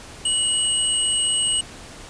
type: tone pair together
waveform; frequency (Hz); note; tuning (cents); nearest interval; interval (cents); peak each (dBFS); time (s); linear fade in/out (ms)
sine; 2924 / 8379; F#7 / C9; -21 / +1; octave + tritone; 1822; -21; 0.25-1.61; 5
effects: pink hiss -40 dBFS RMS until 2.09 s + resampled to 22050 Hz